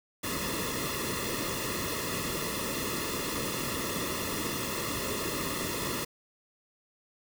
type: noise with comb filter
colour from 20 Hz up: pink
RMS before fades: -33 dBFS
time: 0.23-6.05 s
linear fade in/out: 10 ms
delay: 1.3 ms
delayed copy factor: -0.9
effects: none